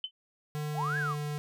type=tone with exponential decay; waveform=sine; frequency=3052 Hz; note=G7; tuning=47 cents flat; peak=-28 dBFS; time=0.04-0.11 s; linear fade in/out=2 ms; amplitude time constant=15 ms
type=tone with pitch glide; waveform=square; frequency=150 to 148.02 Hz; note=D3 to D3; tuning=+37 to +14 cents; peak=-33 dBFS; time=0.55-1.38 s; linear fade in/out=0 ms; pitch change=-23 cents; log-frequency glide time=0.76-0.84 s
type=linear two-way sweep; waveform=sine; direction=up then down; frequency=615 to 1693 to 998 Hz; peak=-30 dBFS; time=0.74-1.16 s; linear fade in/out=50 ms; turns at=0.98 s
effects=none